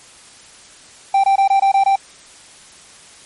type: tone bursts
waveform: triangle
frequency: 784 Hz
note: G5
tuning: in tune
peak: -8 dBFS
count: 7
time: 1.14-1.958 s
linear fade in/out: 5 ms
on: 98 ms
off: 22 ms
effects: white hiss -43 dBFS RMS until 3.25 s + MP3 48 kbps